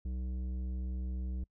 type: tone with tanh clipping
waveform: triangle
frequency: 63 Hz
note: B1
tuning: 35 cents sharp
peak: -36 dBFS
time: 0.05-1.44 s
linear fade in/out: 5 ms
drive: 15 dB
effects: noise-tail reverb RT60 0.1 s tail -26 dB re dry